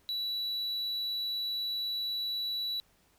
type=tone; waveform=triangle; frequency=3936 Hz; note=B7; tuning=7 cents flat; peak=-30 dBFS; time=0.09-2.8 s; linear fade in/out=0 ms; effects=pink hiss -67 dBFS RMS until 3.18 s